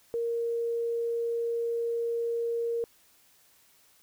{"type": "tone", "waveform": "sine", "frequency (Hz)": 466.3, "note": "A#4", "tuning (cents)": 1, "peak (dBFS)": -27, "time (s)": [0.14, 2.84], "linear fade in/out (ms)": 0, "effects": ["white hiss -62 dBFS RMS until 4.02 s"]}